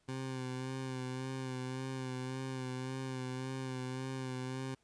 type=tone with vibrato; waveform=20% pulse; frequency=130 Hz; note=C3; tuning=11 cents flat; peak=-33 dBFS; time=0.08-4.75 s; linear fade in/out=10 ms; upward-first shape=sine; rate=1.8 Hz; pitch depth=30 cents each way; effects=pink hiss -74 dBFS RMS until 4.83 s + resampled to 22050 Hz